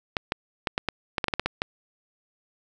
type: clicks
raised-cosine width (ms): 0.3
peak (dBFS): -8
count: 12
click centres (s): 0.168 / 0.321 / 0.672 / 0.779 / 0.887 / 1.182 / 1.242 / 1.283 / 1.338 / 1.396 / 1.46 / 1.619
effects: none